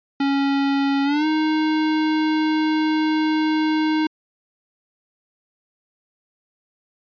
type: tone with pitch glide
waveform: square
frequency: 277.2 to 311.1 Hz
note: C#4 to D#4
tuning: 0 to 0 cents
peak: -18 dBFS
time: 0.2-4.07 s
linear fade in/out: 5 ms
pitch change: +200 cents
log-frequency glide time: 1.04-1.26 s
effects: resampled to 11025 Hz